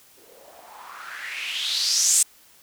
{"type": "noise with low-pass filter sweep", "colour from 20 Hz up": "violet", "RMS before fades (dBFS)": -26, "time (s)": [0.17, 2.23], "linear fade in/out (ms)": 5, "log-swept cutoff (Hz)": [370, 8300], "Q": 4.7, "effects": ["white hiss -54 dBFS RMS until 2.62 s"]}